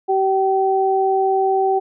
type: tone pair together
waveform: sine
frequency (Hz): 384.4 / 768.8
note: G4 / G5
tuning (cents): -34 / -34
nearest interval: octave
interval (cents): 1200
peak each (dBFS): -17 / -17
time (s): 0.08-1.8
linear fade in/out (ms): 20
effects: none